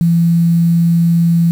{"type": "tone with quantisation", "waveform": "sine", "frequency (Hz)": 168.8, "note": "E3", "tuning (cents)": 41, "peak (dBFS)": -8, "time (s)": [0.01, 1.51], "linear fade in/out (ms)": 0, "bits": 6, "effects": []}